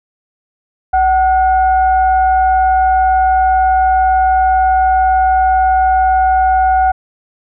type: tone with frequency modulation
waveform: sine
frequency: 753 Hz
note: F#5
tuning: 30 cents sharp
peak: -8 dBFS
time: 0.93-6.92 s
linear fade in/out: 10 ms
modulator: 693 Hz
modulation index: 0.44
effects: none